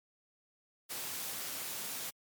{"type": "noise", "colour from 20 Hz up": "white", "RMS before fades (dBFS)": -40, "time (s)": [0.89, 2.11], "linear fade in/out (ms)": 20, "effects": ["high-pass 100 Hz 12 dB/octave", "MP3 96 kbps"]}